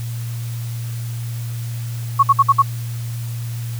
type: tone bursts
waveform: sine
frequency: 1108.7 Hz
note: C#6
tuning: in tune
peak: -7 dBFS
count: 5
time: 2.19-2.623 s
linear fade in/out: 10 ms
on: 41 ms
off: 57 ms
effects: added 117 Hz sine -23 dBFS peak until 3.79 s + white hiss -39 dBFS RMS until 3.79 s